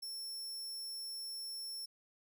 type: tone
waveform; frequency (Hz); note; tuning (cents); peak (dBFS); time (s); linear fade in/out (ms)
sawtooth; 5400; E8; +41; -39; 0.02-1.86; 10
effects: none